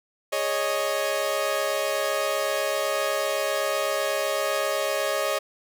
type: chord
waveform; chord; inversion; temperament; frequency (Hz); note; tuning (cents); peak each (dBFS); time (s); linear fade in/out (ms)
sawtooth; Ab suspended fourth; none; equal; 415.3 / 554.4 / 622.3; Ab4 / Db5 / Eb5; 0 / 0 / 0; -29 / -23 / -23; 0.32-5.39; 10
effects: none